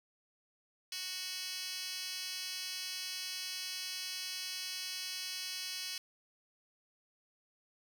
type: tone with high-pass filter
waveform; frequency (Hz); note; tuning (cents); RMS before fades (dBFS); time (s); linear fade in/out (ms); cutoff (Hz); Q
10% pulse; 370; F#4; 0; -41; 0.92-5.98; 2; 3700; 8.1
effects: none